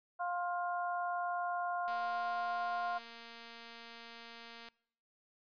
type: harmonic tone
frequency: 352.3 Hz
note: F4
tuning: 15 cents sharp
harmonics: 2 / 3 / 4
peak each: -36 / -40 / -42 dBFS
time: 0.19-2.99 s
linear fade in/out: 20 ms
type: click train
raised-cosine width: 0.2 ms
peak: -34 dBFS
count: 652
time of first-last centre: 1.88-4.686 s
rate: 232 Hz
effects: noise-tail reverb RT60 0.7 s tail -24 dB re dry + resampled to 11025 Hz